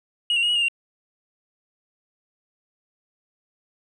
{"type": "tone with pitch steps", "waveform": "sine", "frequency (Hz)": [2889, 2754, 2873, 2915, 2831, 2763], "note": ["F#7", "F7", "F7", "F#7", "F7", "F7"], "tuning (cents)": [-42, -25, 48, -26, 23, -19], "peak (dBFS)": -16, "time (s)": [0.3, 0.684], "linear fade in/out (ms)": 2, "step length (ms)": 64, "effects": ["tanh soft clip ceiling -17 dBFS"]}